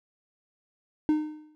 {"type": "tone with exponential decay", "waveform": "triangle", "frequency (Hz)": 305.8, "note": "D#4", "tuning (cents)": -30, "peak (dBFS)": -16, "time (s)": [1.09, 1.55], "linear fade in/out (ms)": 0, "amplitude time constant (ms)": 100, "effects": []}